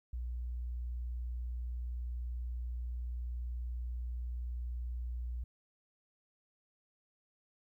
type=tone; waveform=sine; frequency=60.4 Hz; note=B1; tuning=38 cents flat; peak=-36 dBFS; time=0.13-5.44 s; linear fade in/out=5 ms; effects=13-bit